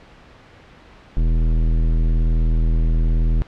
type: tone with tanh clipping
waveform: sine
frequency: 40.52 Hz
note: E1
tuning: 29 cents flat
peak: -16 dBFS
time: 1.17-3.42 s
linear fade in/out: 0 ms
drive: 15 dB
effects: pink hiss -46 dBFS RMS until 3.47 s + low-pass 3000 Hz 12 dB/octave